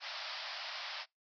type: band-pass noise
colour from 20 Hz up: white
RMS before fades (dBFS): -43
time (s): 0-1.06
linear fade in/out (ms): 50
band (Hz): 580 to 5300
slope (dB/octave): 96
effects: noise-tail reverb RT60 0.2 s tail -26 dB re dry